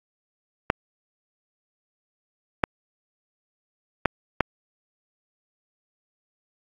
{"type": "clicks", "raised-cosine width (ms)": 0.5, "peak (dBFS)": -3, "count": 4, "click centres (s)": [0.701, 2.638, 4.057, 4.407], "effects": ["AAC 32 kbps"]}